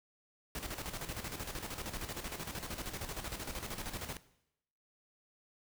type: noise with tremolo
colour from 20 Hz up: pink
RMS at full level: -40 dBFS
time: 0.55-4.17 s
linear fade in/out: 2 ms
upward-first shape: square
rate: 13 Hz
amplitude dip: 60%
effects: noise-tail reverb RT60 0.8 s tail -17 dB re dry